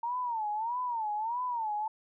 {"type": "tone with vibrato", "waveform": "sine", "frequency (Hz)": 915, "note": "A#5", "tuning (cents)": -32, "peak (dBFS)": -30, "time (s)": [0.03, 1.88], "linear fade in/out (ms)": 5, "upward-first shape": "sine", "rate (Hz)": 1.6, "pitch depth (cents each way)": 160, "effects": []}